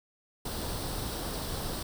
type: noise with comb filter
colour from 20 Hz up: pink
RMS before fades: -35 dBFS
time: 0.45-1.83 s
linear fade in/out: 5 ms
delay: 0.22 ms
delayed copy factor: +0.55
effects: none